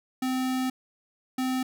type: tone pair in turn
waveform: square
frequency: 258 / 258 Hz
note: C4 / C4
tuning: -24 / -24 cents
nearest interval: unison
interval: 0 cents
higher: neither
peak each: -26 dBFS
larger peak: neither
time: 0.22-0.7 / 1.38-1.63 s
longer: first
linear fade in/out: 5 ms
effects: none